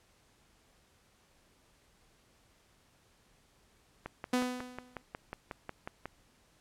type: click train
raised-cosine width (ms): 0.5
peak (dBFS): -24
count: 12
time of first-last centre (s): 4.06-6.056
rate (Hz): 5.51
type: tone with exponential decay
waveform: sawtooth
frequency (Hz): 250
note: B3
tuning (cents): +21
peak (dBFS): -22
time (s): 4.33-5.02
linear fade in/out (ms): 5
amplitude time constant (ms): 150
effects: pink hiss -67 dBFS RMS until 6.6 s + low-pass 11000 Hz 12 dB/octave